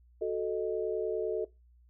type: chord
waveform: sine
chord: D# diminished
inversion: first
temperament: equal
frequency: 370 / 440 / 622.3 Hz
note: F#4 / A4 / D#5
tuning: 0 / 0 / 0 cents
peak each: -34 / -31 / -37 dBFS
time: 0.21-1.45 s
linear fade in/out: 10 ms
effects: noise-tail reverb RT60 0.2 s tail -19 dB re dry + added 60 Hz sine -58 dBFS peak until 1.89 s